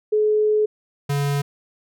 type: tone pair in turn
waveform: sine / square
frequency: 426.1 / 142.19 Hz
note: G#4 / C#3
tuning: +44 / +44 cents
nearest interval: octave + perfect fifth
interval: 1900 cents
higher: first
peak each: -15 / -20 dBFS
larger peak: first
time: 0.12-0.66 / 1.09-1.42 s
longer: first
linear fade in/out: 10 ms
effects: none